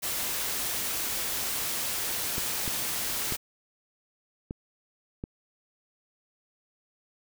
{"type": "noise", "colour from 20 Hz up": "white", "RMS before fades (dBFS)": -31, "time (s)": [0.02, 3.37], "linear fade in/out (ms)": 20}
{"type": "clicks", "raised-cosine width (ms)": 3, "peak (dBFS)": -21, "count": 5, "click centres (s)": [2.381, 2.678, 3.323, 4.509, 5.239]}
{"effects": []}